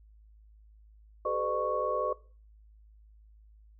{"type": "tone cluster", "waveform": "sine", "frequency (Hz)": [389.1, 436.1, 506, 601, 1108], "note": ["G4", "A4", "B4", "D5", "C#6"], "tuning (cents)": [-13, -15, 42, 40, -1], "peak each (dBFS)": [-39, -37, -33, -33, -32], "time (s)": [1.25, 2.13], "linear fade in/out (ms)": 5, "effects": ["noise-tail reverb RT60 0.4 s tail -20 dB re dry", "added 53 Hz sine -54 dBFS peak until 3.79 s"]}